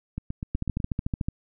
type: two click trains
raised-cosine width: 5 ms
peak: -18 / -14 dBFS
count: 6 / 11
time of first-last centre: 0.18-0.802 / 0.55-1.285 s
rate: 8.04 / 13.6 Hz
effects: none